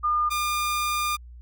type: tone pair in turn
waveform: sine / sawtooth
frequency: 1211 / 1205.8 Hz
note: D#6 / D6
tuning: -47 / +45 cents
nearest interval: unison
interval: 8 cents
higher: first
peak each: -20 / -20 dBFS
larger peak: neither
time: 0.03-0.3 / 0.3-1.17 s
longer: second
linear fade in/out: 20 ms
effects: added 60 Hz sine -41 dBFS peak until 1.41 s